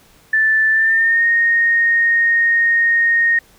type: tone with pitch glide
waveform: sine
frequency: 1760 to 1856.1 Hz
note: A6 to A#6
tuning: 0 to -8 cents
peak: -11 dBFS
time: 0.33-3.39 s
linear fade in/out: 5 ms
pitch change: +92 cents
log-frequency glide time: 0.71-1.25 s
effects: pink hiss -50 dBFS RMS until 3.58 s